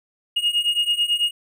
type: beating tone pair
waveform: triangle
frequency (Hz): 2857 / 2866.1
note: F7 / F7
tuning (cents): +39 / +44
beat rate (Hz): 9.1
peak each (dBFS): -21 / -19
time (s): 0.36-1.31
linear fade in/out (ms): 10
effects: none